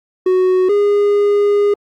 triangle tone pair in turn, 370 / 409.3 Hz, F#4 / G#4, 0 / -25 cents, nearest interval major second, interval 175 cents, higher second, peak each -8 dBFS, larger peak neither, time 0.26-0.69 / 0.69-1.74 s, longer second, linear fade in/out 5 ms, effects Opus 32 kbps

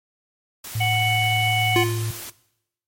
white noise, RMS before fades -35 dBFS, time 0.64-2.3 s, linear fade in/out 5 ms
sine tone, 110 Hz, A2, in tune, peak -22 dBFS, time 0.75-2.11 s, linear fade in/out 5 ms
harmonic tone, 740 Hz, F#5, in tune, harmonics 1 / 3 / 4, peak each -23 / -23 / -26 dBFS, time 0.8-1.84 s, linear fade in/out 10 ms
square tone with exponential decay, 349.4 Hz, F4, 1 cent sharp, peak -16 dBFS, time 1.76-2.32 s, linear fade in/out 0 ms, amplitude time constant 120 ms
effects noise-tail reverb RT60 0.8 s tail -19 dB re dry + MP3 64 kbps

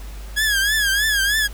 sawtooth tone with vibrato, 1661.2 Hz, G#6, in tune, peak -13 dBFS, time 0.36-1.48 s, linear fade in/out 20 ms, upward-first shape triangle, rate 3.2 Hz, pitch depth 120 cents each way, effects added 50 Hz sine -31 dBFS peak until 1.53 s + pink hiss -43 dBFS RMS until 1.53 s

